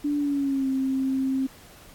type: tone with pitch glide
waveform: sine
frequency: 291.2 to 265.5 Hz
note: D4 to C4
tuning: -15 to +25 cents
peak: -22 dBFS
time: 0.04-1.47 s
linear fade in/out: 10 ms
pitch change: -160 cents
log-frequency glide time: 0.18-0.68 s
effects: pink hiss -50 dBFS RMS until 1.94 s + AAC 64 kbps